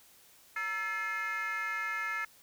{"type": "tone with frequency modulation", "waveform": "sine", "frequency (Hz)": 1729, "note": "A6", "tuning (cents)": -31, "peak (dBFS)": -30, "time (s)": [0.56, 2.25], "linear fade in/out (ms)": 5, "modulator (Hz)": 399, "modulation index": 1.3, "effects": ["tanh soft clip ceiling -30 dBFS", "white hiss -60 dBFS RMS until 2.42 s"]}